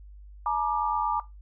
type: tone cluster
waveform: sine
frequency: 856 / 945 / 1187 Hz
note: A5 / A#5 / D6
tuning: -48 / +23 / +18 cents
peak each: -29 / -27 / -28 dBFS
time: 0.46-1.2 s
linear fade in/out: 2 ms
effects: noise-tail reverb RT60 0.2 s tail -17 dB re dry + added 50 Hz sine -44 dBFS peak until 1.41 s